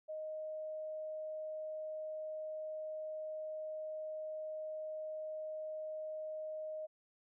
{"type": "tone", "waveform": "sine", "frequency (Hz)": 622.3, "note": "D#5", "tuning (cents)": 0, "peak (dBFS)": -40, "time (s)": [0.08, 6.87], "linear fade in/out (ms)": 20, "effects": []}